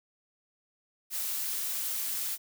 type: noise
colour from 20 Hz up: blue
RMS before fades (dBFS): -33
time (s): 1.1-2.38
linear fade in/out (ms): 50
effects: none